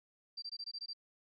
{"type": "tone bursts", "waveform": "sine", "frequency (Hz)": 4699, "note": "D8", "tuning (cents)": 0, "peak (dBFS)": -40, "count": 8, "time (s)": [0.37, 0.934], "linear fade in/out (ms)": 10, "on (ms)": 53, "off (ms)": 20, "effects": []}